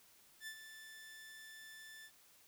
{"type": "tone with ADSR envelope", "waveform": "sawtooth", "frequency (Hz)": 1760, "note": "A6", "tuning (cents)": 0, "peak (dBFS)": -40, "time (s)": [0.4, 2.11], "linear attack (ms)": 71, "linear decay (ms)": 74, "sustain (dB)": -9, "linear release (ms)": 60, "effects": ["white hiss -66 dBFS RMS until 2.47 s"]}